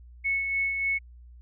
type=tone with tremolo; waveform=sine; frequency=2203 Hz; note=C#7; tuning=11 cents flat; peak=-23 dBFS; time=0.24-0.99 s; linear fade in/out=20 ms; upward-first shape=sine; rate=3.4 Hz; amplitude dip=40%; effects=added 60 Hz sine -46 dBFS peak until 1.41 s